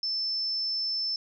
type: tone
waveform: sine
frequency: 5290 Hz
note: E8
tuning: 5 cents sharp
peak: -27 dBFS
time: 0.03-1.16 s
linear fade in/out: 2 ms
effects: none